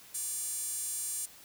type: tone with high-pass filter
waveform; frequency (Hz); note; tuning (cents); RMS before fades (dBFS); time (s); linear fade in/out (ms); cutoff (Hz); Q
sawtooth; 580; D5; -22; -36; 0.14-1.26; 10; 8500; 3.2
effects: white hiss -54 dBFS RMS until 1.44 s